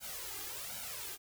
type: noise with flanger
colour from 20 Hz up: white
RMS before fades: -43 dBFS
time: 0-1.18 s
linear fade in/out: 50 ms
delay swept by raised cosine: 1.3 to 2.5 ms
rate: 1.3 Hz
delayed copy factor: +0.9
effects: none